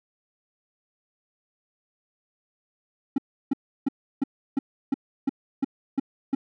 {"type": "tone bursts", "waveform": "triangle", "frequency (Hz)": 271.6, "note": "C#4", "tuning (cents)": -35, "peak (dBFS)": -17, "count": 10, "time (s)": [3.16, 6.35], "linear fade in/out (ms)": 5, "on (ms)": 22, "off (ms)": 330, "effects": []}